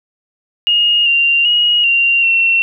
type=tone with pitch steps; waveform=sine; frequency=2858 / 2775 / 2889 / 2767 / 2716 Hz; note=F7 / F7 / F#7 / F7 / F7; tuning=+39 / -12 / -42 / -17 / -49 cents; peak=-9 dBFS; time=0.67-2.62 s; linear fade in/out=0 ms; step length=390 ms; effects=none